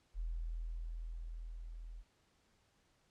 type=tone with level ramp; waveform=sine; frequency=41.2 Hz; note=E1; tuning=in tune; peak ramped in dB=-36 to -46 dBFS; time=0.14-2.04 s; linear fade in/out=50 ms; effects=pink hiss -74 dBFS RMS until 3.1 s + low-pass 8000 Hz 12 dB/octave